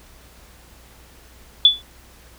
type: tone with exponential decay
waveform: sine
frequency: 3450 Hz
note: A7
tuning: 35 cents flat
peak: -4 dBFS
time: 1.65-1.82 s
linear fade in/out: 2 ms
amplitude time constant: 35 ms
effects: added 60 Hz sine -49 dBFS peak until 2.38 s + pink hiss -49 dBFS RMS until 2.38 s